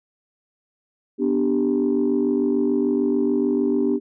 sine chord, G major, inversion first, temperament equal, 246.9 / 293.7 / 392 Hz, B3 / D4 / G4, 0 / 0 / 0 cents, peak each -21 dBFS, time 1.18-4 s, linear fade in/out 50 ms, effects tanh soft clip ceiling -11 dBFS

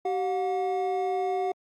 triangle tone pair together, 382.9 / 722.8 Hz, G4 / F#5, -41 / -41 cents, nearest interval major seventh, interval 1100 cents, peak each -26 dBFS, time 0.05-1.52 s, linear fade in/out 5 ms, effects Opus 32 kbps

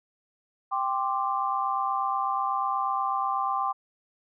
sine chord, G suspended fourth, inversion none, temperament equal with one note detuned, 787.6 / 1046.5 / 1174.7 Hz, G5 / C6 / D6, +8 / 0 / 0 cents, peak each -29 dBFS, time 0.71-3.73 s, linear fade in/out 20 ms, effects none

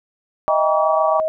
sine tone with pitch glide, 622.3 to 632.1 Hz, D#5 to D#5, 0 to +27 cents, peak -17 dBFS, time 0.48-1.28 s, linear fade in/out 0 ms, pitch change +27 cents, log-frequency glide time 0.8-0.87 s
sine chord, E diminished seventh, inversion none, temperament just, 659.3 / 791.1 / 949.3 / 1139.2 Hz, E5 / G5 / Bb5 / Db6, 0 / +16 / +31 / +47 cents, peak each -25 / -21 / -23 / -20 dBFS, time 0.48-1.2 s, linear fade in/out 0 ms
effects none

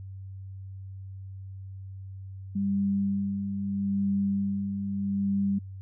sine tone with tremolo, 198.2 Hz, G3, 19 cents sharp, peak -23 dBFS, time 2.55-5.59 s, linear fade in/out 10 ms, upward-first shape sine, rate 0.78 Hz, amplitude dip 50%, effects added 96 Hz sine -38 dBFS peak until 5.81 s

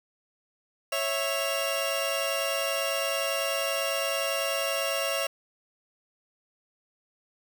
sawtooth tone cluster, 551 / 659 / 2785 Hz, C#5 / E5 / F7, -11 / -1 / -5 cents, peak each -27 / -27 / -28 dBFS, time 0.92-5.27 s, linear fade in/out 5 ms, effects none

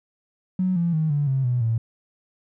triangle tone with pitch steps, 185 / 170.63 / 157.37 / 145.15 / 133.87 / 123.47 / 113.88 Hz, F#3 / F3 / D#3 / D3 / C3 / B2 / A#2, 0 / -40 / +20 / -20 / +40 / 0 / -40 cents, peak -15 dBFS, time 0.59-1.78 s, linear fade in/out 5 ms, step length 170 ms, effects tanh soft clip ceiling -17 dBFS

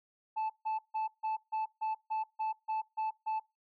sine tone bursts, 874 Hz, A5, 12 cents flat, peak -28 dBFS, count 11, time 0.36-3.4 s, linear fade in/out 20 ms, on 140 ms, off 150 ms, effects noise-tail reverb RT60 0.2 s tail -21 dB re dry + tanh soft clip ceiling -30 dBFS

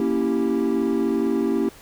triangle chord, A# diminished seventh, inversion none, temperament equal, 233.1 / 277.2 / 329.6 / 392 Hz, A#3 / C#4 / E4 / G4, 0 / 0 / 0 / 0 cents, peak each -22 dBFS, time 0-1.69 s, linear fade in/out 2 ms, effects tanh soft clip ceiling -11 dBFS + pink hiss -47 dBFS RMS until 1.81 s

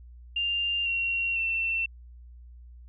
sine tone with pitch steps, 2794 / 2743 / 2693 Hz, F7 / F7 / E7, 0 / -32 / +36 cents, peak -25 dBFS, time 0.36-1.86 s, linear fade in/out 5 ms, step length 500 ms, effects added 60 Hz sine -45 dBFS peak until 2.88 s

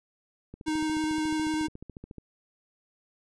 click train, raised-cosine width 3 ms, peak -29 dBFS, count 24, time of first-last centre 0.54-2.183 s, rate 14 Hz
square tone with vibrato, 311.1 Hz, D#4, in tune, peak -27 dBFS, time 0.66-1.68 s, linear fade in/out 20 ms, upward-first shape triangle, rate 12 Hz, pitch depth 16 cents each way
effects resampled to 22050 Hz

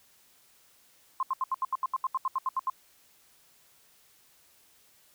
sine tone bursts, 1053 Hz, C6, 11 cents sharp, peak -25 dBFS, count 15, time 1.2-2.699 s, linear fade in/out 2 ms, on 29 ms, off 76 ms, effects white hiss -62 dBFS RMS until 5.14 s

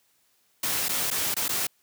white noise with dropouts, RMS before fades -27 dBFS, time 0.63-1.67 s, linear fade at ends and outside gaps 5 ms, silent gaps 0.885-0.891 / 1.104-1.111 / 1.343-1.365 / 1.482-1.491 s, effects white hiss -67 dBFS RMS until 1.82 s + high-pass 80 Hz 12 dB/octave

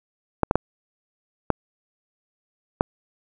clicks, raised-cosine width 1 ms, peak -3 dBFS, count 5, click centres 0.433 / 0.511 / 0.556 / 1.503 / 2.809 s, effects none

